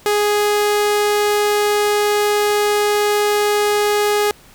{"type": "tone", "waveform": "sawtooth", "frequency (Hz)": 415.3, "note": "G#4", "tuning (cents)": 0, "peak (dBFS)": -10, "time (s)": [0.06, 4.31], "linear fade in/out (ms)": 0, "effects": ["pink hiss -46 dBFS RMS until 4.54 s"]}